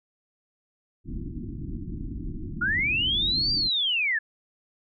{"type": "low-pass noise", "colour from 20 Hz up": "pink", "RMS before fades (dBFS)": -34, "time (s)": [1.04, 3.7], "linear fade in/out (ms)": 50, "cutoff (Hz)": 350, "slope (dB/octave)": 96}
{"type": "linear two-way sweep", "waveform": "sine", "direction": "up then down", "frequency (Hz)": [1374, 4754, 1671], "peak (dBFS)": -22, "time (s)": [2.61, 4.19], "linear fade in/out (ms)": 10, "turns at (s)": 3.53}
{"effects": []}